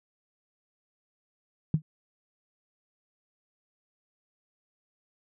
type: tone with exponential decay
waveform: sine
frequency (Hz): 155.56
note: D#3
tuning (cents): 0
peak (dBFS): -16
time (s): 1.74-1.82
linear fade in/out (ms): 2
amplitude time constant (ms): 17
effects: none